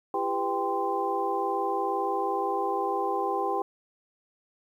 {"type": "tone cluster", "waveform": "sine", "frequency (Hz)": [339.2, 398.8, 501, 790, 1036], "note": ["E4", "G4", "B4", "G5", "C6"], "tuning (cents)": [50, 30, 25, 13, -17], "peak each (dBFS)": [-35, -31, -35, -29, -32], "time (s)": [0.14, 3.62], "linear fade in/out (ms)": 2, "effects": ["10-bit"]}